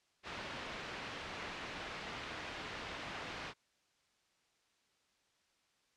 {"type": "low-pass noise", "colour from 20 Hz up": "white", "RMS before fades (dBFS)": -45, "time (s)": [0.23, 3.54], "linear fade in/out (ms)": 50, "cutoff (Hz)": 2600, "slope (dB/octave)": 12, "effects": ["white hiss -75 dBFS RMS until 5.96 s", "low-pass 6000 Hz 12 dB/octave"]}